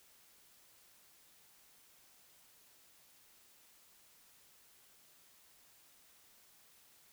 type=silence; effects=white hiss -65 dBFS RMS until 7.12 s